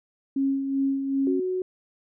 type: tone with tremolo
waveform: sine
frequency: 272.6 Hz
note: C#4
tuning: 29 cents flat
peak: -20 dBFS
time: 0.36-1.4 s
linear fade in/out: 5 ms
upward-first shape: sine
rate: 2.6 Hz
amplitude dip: 50%
type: tone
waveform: sine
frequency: 369.4 Hz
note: F#4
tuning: 3 cents flat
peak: -24 dBFS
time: 1.27-1.62 s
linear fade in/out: 2 ms
effects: none